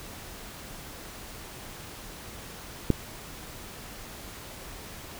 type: click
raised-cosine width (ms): 3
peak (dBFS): -7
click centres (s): 2.903
effects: pink hiss -43 dBFS RMS until 5.19 s